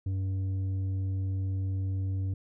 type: tone with tanh clipping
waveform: sine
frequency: 95.6 Hz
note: G2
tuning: 43 cents flat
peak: -29 dBFS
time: 0.06-2.34 s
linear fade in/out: 5 ms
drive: 6 dB
effects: none